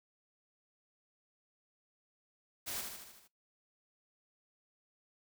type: noise with echo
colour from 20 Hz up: white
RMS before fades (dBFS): -40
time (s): 2.66-2.82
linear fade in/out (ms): 20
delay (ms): 77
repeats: 6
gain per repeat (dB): -4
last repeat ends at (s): 3.282
effects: noise-tail reverb RT60 0.2 s tail -23 dB re dry